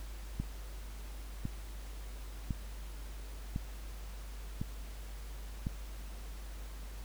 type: click train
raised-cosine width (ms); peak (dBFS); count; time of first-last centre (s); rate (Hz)
5; -22; 6; 0.4-5.669; 0.949
effects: added 50 Hz sine -42 dBFS peak until 7.04 s + pink hiss -54 dBFS RMS until 7.04 s

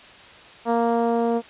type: tone with low-pass filter sweep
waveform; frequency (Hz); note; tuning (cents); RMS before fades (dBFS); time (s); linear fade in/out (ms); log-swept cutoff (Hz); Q
10% pulse; 233.1; A#3; 0; -21; 0.65-1.42; 50; 840 to 520; 1.2
effects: white hiss -45 dBFS RMS until 1.49 s + resampled to 8000 Hz

